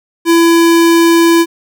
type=tone; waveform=square; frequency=335.1 Hz; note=E4; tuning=29 cents sharp; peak=-6 dBFS; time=0.25-1.46 s; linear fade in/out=50 ms; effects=none